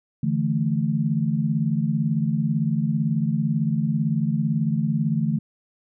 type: chord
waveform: sine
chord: D suspended second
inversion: none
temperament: equal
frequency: 146.83 / 164.81 / 220 Hz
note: D3 / E3 / A3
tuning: 0 / 0 / 0 cents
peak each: -24 dBFS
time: 0.23-5.39 s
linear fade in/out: 5 ms
effects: none